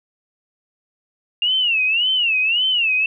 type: tone with vibrato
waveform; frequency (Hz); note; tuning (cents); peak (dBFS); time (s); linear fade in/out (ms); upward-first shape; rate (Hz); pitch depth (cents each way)
sine; 2779; F7; -9; -15; 1.42-3.06; 2; sine; 1.8; 180
effects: none